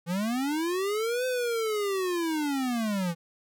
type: linear two-way sweep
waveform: square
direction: up then down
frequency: 163.2 to 514 to 163.2 Hz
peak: -27 dBFS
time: 0.06-3.15 s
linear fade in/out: 50 ms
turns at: 1.26 s
effects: none